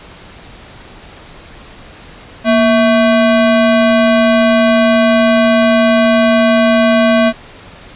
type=ring-modulated tone; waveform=square; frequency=444.2 Hz; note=A4; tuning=16 cents sharp; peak=-5 dBFS; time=2.44-7.33 s; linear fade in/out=50 ms; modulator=209 Hz; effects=pink hiss -36 dBFS RMS until 7.95 s + resampled to 8000 Hz